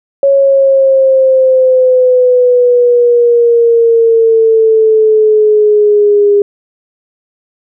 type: exponential sweep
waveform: sine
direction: down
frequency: 554.4 to 406 Hz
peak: -4 dBFS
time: 0.23-6.42 s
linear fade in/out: 2 ms
effects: none